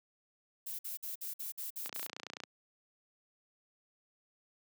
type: noise bursts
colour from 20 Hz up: violet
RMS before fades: -41 dBFS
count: 8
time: 0.66-2.071 s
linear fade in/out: 10 ms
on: 130 ms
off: 53 ms
type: click train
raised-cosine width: 0.2 ms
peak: -24 dBFS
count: 18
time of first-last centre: 1.86-2.436 s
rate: 29.5 Hz
effects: high-pass 200 Hz 12 dB/octave